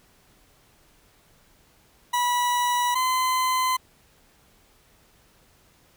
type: tone pair in turn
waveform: 40% pulse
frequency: 976 / 1024.8 Hz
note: B5 / C6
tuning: -21 / -36 cents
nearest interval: minor second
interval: 85 cents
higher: second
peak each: -20 dBFS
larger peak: neither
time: 2.13-2.95 / 2.95-3.77 s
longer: neither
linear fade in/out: 10 ms
effects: pink hiss -59 dBFS RMS until 5.96 s